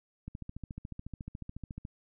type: click train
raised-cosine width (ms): 5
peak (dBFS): -28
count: 23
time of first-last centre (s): 0.28-1.851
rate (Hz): 14
effects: none